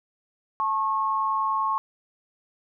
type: tone pair together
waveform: sine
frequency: 880 / 1089.9 Hz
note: A5 / C#6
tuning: 0 / -30 cents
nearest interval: major third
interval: 370 cents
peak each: -28 / -23 dBFS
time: 0.6-1.78 s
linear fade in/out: 0 ms
effects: none